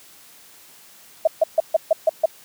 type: tone bursts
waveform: sine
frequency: 642 Hz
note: E5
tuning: 46 cents flat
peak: -11 dBFS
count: 7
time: 1.25-2.258 s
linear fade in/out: 5 ms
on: 24 ms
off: 140 ms
effects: white hiss -48 dBFS RMS until 2.44 s + high-pass 100 Hz 12 dB/octave